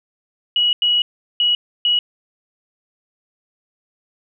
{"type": "tone bursts at uneven times", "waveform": "sine", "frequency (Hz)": 2917, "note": "F#7", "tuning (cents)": -25, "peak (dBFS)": -13, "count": 4, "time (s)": [[0.56, 0.73], [0.82, 1.02], [1.4, 1.55], [1.85, 1.99]], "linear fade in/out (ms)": 2, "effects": []}